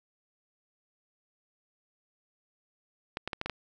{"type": "clicks", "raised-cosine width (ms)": 0.3, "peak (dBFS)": -17, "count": 6, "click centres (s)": [3.171, 3.276, 3.332, 3.414, 3.46, 3.497], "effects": []}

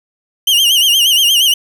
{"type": "tone with vibrato", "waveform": "40% pulse", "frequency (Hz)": 3000, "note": "F#7", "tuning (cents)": 23, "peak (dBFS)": -7, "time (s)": [0.47, 1.54], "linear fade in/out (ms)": 5, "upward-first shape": "sine", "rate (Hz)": 8.5, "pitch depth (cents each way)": 120, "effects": []}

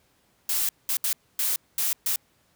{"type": "noise bursts at uneven times", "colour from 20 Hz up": "blue", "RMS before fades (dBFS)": -25, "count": 6, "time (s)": [[0.49, 0.69], [0.89, 0.97], [1.04, 1.13], [1.39, 1.56], [1.78, 1.93], [2.06, 2.16]], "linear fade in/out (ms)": 2, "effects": ["pink hiss -65 dBFS RMS until 2.55 s", "high-pass 60 Hz 12 dB/octave"]}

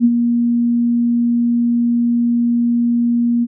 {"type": "tone with ADSR envelope", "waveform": "sine", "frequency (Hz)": 237.3, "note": "A#3", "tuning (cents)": 31, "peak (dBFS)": -6, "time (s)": [0, 3.47], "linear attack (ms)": 47, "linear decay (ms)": 46, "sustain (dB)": -6, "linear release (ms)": 41, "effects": []}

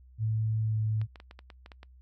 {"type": "tone with pitch glide", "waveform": "sine", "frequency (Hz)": [110, 108.8], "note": ["A2", "A2"], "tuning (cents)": [0, -19], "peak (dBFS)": -26, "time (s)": [0.18, 1.07], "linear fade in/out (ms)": 50, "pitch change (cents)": -19, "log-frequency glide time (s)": [0.64, 0.79]}
{"type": "clicks", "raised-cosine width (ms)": 0.3, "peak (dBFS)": -31, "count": 9, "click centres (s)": [1.015, 1.158, 1.201, 1.311, 1.391, 1.502, 1.661, 1.718, 1.831]}
{"effects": ["noise-tail reverb RT60 0.1 s tail -25 dB re dry", "added 63 Hz sine -52 dBFS peak until 2.01 s"]}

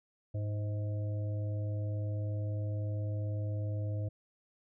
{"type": "harmonic tone with a mistuned harmonic", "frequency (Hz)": 103.83, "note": "G#2", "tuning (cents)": 0, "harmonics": [1, 3, 5, 6], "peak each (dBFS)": [-32, -47, -47, -49], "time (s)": [0.34, 4.09], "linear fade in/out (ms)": 10, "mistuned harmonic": 6, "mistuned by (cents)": 35, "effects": []}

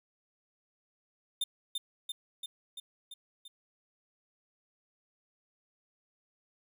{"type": "tone with echo", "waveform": "45% pulse", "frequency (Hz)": 3600, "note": "A7", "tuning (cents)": 39, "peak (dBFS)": -29, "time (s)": [1.41, 1.44], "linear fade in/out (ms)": 5, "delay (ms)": 340, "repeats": 6, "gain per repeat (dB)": -3, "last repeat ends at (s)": 3.48, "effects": []}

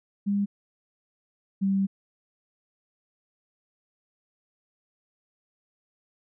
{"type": "tone pair in turn", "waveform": "sine", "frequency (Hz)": [201.5, 194.86], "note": ["G3", "G3"], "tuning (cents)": [48, -10], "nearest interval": "minor second", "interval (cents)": 58, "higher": "first", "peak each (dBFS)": [-22, -21], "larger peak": "second", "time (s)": [[0.26, 0.46], [1.61, 1.87]], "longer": "second", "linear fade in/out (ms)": 20, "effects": []}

